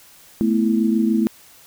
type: chord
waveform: sine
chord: A suspended second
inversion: none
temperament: equal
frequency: 220 / 246.9 / 329.6 Hz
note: A3 / B3 / E4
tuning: 0 / 0 / 0 cents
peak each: -17 / -22 / -21 dBFS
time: 0.41-1.27 s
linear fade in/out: 0 ms
effects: white hiss -48 dBFS RMS until 1.66 s